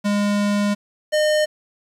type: tone pair in turn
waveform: square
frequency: 204.7 / 609.5 Hz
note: G#3 / D#5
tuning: -25 / -36 cents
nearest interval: octave + perfect fifth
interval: 1889 cents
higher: second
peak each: -18 / -16 dBFS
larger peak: second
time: 0.04-0.75 / 1.12-1.46 s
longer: first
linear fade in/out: 20 ms
effects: low-pass 9000 Hz 12 dB/octave + 8-bit